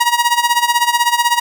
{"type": "tone with tremolo", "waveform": "sawtooth", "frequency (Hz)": 953, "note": "A#5", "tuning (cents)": 38, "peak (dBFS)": -5, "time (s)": [0, 1.4], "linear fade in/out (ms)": 10, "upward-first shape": "sine", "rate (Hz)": 16, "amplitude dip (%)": 80, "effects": []}